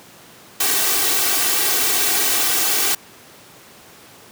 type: noise with comb filter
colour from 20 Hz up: white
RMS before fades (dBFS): -18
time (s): 0.6-2.95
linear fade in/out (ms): 5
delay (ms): 2.6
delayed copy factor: +0.75
effects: pink hiss -44 dBFS RMS until 4.31 s + high-pass 150 Hz 12 dB/octave